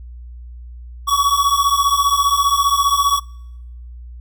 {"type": "beating tone pair", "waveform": "square", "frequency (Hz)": [1121, 1136], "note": ["C#6", "C#6"], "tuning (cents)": [19, 42], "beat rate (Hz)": 15, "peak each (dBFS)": -17, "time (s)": [1.07, 3.2], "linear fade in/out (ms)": 20, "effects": ["noise-tail reverb RT60 0.9 s tail -25 dB re dry", "added 60 Hz sine -32 dBFS peak until 4.2 s"]}